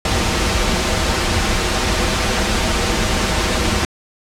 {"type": "noise with comb filter", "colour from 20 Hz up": "pink", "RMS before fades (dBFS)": -17, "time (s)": [0.05, 3.85], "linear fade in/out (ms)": 2, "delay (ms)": 7.1, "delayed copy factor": -0.6, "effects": ["low-pass 7000 Hz 12 dB/octave"]}